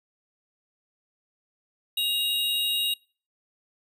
square tone pair together, 2827 / 3799 Hz, F7 / A#7, +20 / +32 cents, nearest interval perfect fourth, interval 512 cents, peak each -28 / -27 dBFS, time 1.97-2.94 s, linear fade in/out 5 ms, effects noise-tail reverb RT60 0.4 s tail -25 dB re dry

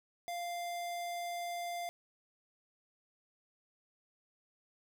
square tone, 696 Hz, F5, 6 cents flat, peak -38 dBFS, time 0.28-1.89 s, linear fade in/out 0 ms, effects none

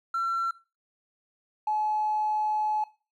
triangle tone pair in turn, 1355 / 853.6 Hz, E6 / G#5, +47 / +47 cents, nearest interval minor sixth, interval 800 cents, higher first, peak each -22 / -20 dBFS, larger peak second, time 0.14-0.51 / 1.67-2.84 s, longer second, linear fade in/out 5 ms, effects noise-tail reverb RT60 0.3 s tail -21 dB re dry + tanh soft clip ceiling -22 dBFS

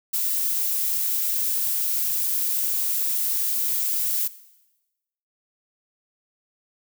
violet noise, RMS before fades -24 dBFS, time 0.13-4.28 s, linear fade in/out 10 ms, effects noise-tail reverb RT60 1.0 s tail -17 dB re dry

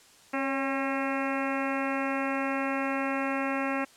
harmonic tone with a mistuned harmonic, 270 Hz, C#4, 45 cents flat, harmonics 1 / 2 / 3 / 4 / 5 / 6 / 7 / 8 / 9 / 10, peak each -31 / -34 / -36 / -37 / -38 / -39 / -39 / -40 / -41 / -41 dBFS, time 0.33-3.85 s, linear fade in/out 10 ms, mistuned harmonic 2, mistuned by +39 cents, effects white hiss -56 dBFS RMS until 3.96 s + low-pass 9000 Hz 12 dB/octave

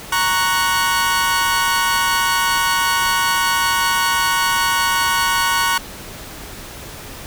sawtooth chord, F# major, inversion first, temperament equal, 932.3 / 1108.7 / 1480 Hz, A#5 / C#6 / F#6, 0 / 0 / 0 cents, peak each -16 dBFS, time 0.12-5.78 s, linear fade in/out 5 ms, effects pink hiss -34 dBFS RMS until 7.26 s

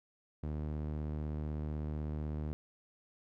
sawtooth tone with band-pass filter, 76 Hz, D#2, 40 cents flat, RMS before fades -38 dBFS, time 0.43-2.53 s, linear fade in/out 0 ms, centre 160 Hz, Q 0.55, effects none

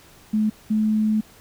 sine tone pair in turn, 214.8 / 215.6 Hz, A3 / A3, -41 / -35 cents, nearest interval unison, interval 6 cents, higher second, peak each -17 dBFS, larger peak neither, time 0.33-0.5 / 0.7-1.21 s, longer second, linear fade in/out 10 ms, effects pink hiss -50 dBFS RMS until 1.4 s

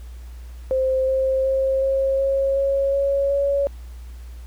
sine tone with pitch steps, 523.3 / 528.5 / 533.7 / 538.9 / 544.3 / 549.6 / 555.1 / 560.5 Hz, C5 / C5 / C5 / C#5 / C#5 / C#5 / C#5 / C#5, 0 / +17 / +34 / -49 / -32 / -15 / +2 / +19 cents, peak -17 dBFS, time 0.71-3.67 s, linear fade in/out 0 ms, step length 370 ms, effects added 60 Hz sine -34 dBFS peak until 4.46 s + pink hiss -53 dBFS RMS until 4.46 s

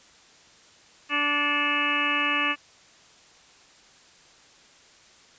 harmonic tone with a mistuned harmonic, 290.9 Hz, D4, 16 cents flat, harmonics 1 / 2 / 3 / 4 / 5 / 6 / 7 / 8 / 9 / 10, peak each -33 / -39 / -38 / -28 / -38 / -29 / -33 / -35 / -27 / -31 dBFS, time 1.09-2.56 s, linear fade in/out 50 ms, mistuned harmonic 7, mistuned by +89 cents, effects white hiss -54 dBFS RMS until 5.38 s + resampled to 16000 Hz

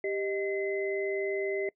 sine tone cluster, 393.8 / 622 / 2045 Hz, G4 / D#5 / C7, +8 / -1 / -40 cents, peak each -30 / -36 / -36 dBFS, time 0.04-1.69 s, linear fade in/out 2 ms, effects noise-tail reverb RT60 0.1 s tail -23 dB re dry

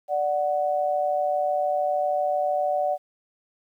sine tone pair together, 588.1 / 741 Hz, D5 / F#5, +2 / +2 cents, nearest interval major third, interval 400 cents, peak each -24 dBFS, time 0.08-2.98 s, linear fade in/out 50 ms, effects 10-bit

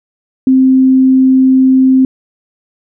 sine tone, 261.6 Hz, C4, in tune, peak -4 dBFS, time 0.47-2.05 s, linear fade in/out 2 ms, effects none

